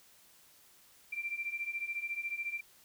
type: beating tone pair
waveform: sine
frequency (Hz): 2349 / 2363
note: D7 / D7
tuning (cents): 0 / +10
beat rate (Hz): 14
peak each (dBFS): -40 / -37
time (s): 1.12-2.61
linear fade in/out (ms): 10
effects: white hiss -62 dBFS RMS until 2.84 s